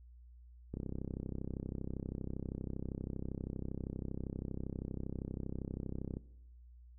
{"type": "click train", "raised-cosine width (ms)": 3, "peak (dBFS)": -27, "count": 178, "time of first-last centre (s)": [0.74, 6.169], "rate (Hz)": 32.6, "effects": ["noise-tail reverb RT60 0.8 s tail -19 dB re dry", "added 60 Hz sine -54 dBFS peak until 6.98 s"]}